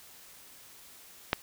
click, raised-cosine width 0.3 ms, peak -8 dBFS, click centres 1.331 s, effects white hiss -53 dBFS RMS until 1.42 s

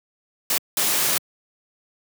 white noise bursts at uneven times, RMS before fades -21 dBFS, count 2, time 0.5-0.58 / 0.77-1.18 s, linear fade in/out 2 ms, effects high-pass 150 Hz 12 dB/octave

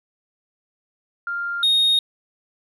sine tone pair in turn, 1396.9 / 3720 Hz, F6 / A#7, 0 / -4 cents, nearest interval octave + perfect fourth, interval 1696 cents, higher second, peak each -23 / -12 dBFS, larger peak second, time 1.27-1.63 / 1.63-1.99 s, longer neither, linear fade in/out 2 ms, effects tanh soft clip ceiling -13 dBFS

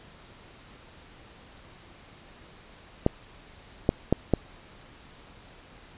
clicks, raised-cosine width 2 ms, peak -6 dBFS, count 4, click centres 3.064 / 3.891 / 4.126 / 4.337 s, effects pink hiss -51 dBFS RMS until 5.97 s + resampled to 8000 Hz

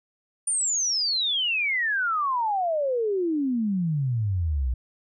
sine exponential sweep, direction down, 9397 to 58.8 Hz, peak -22 dBFS, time 0.47-4.74 s, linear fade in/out 5 ms, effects none

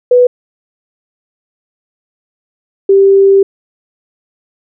sine tone pair in turn, 493.9 / 392 Hz, B4 / G4, 0 / 0 cents, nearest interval major third, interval 400 cents, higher first, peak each -3 dBFS, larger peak neither, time 0.11-0.27 / 2.89-3.43 s, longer second, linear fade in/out 5 ms, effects none

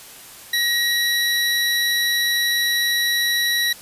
square tone pair together, 1897 / 3928 Hz, A#6 / B7, +30 / -10 cents, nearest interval octave + minor second, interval 1260 cents, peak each -21 dBFS, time 0.53-3.73 s, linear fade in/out 5 ms, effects white hiss -41 dBFS RMS until 3.81 s + resampled to 32000 Hz

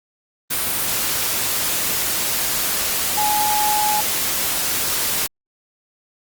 sine tone in noise, 843 Hz, G#5, 26 cents sharp, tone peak -18 dBFS, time 3.17-4.01 s, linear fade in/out 10 ms, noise white, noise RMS -21 dBFS, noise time 0.5-5.27 s, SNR 0 dB, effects Opus 32 kbps

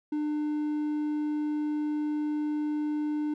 triangle tone, 300 Hz, D4, 37 cents sharp, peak -25 dBFS, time 0.12-3.34 s, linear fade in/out 5 ms, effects none

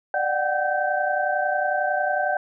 sine tone cluster, 594 / 732 / 763 / 1553 Hz, D5 / F#5 / G5 / G6, +20 / -19 / -47 / -17 cents, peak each -26 dBFS, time 0.14-2.37 s, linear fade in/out 2 ms, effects none

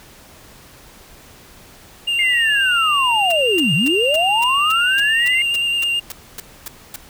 triangle tone with vibrato, 2794 Hz, F7, in tune, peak -15 dBFS, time 2.07-6 s, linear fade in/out 10 ms, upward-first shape square, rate 9.3 Hz, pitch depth 15 cents each way
sine linear two-way sweep, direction down then up, 2137 to 130.8 to 2137 Hz, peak -16 dBFS, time 2.19-5.42 s, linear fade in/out 2 ms, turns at 3.74 s
white noise bursts, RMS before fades -29 dBFS, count 14, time 3.3-6.96 s, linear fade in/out 2 ms, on 20 ms, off 260 ms
effects pink hiss -44 dBFS RMS until 7.09 s

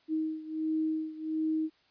sine beating tone pair, 314.6 / 316 Hz, D#4 / D#4, +19 / +27 cents, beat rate 1.4 Hz, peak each -31 / -34 dBFS, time 0.08-1.7 s, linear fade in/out 50 ms, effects white hiss -67 dBFS RMS until 1.9 s + resampled to 11025 Hz

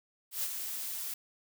blue noise with ADSR envelope, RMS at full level -32 dBFS, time 0.31-1.14 s, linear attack 120 ms, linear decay 44 ms, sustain -6 dB, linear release 4 ms, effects none

